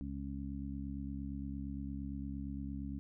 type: harmonic tone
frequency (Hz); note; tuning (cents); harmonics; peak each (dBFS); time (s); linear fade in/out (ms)
68.7; C#2; -15; 1 / 2 / 3 / 4; -43 / -47 / -44 / -44; 0.01-2.99; 0
effects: none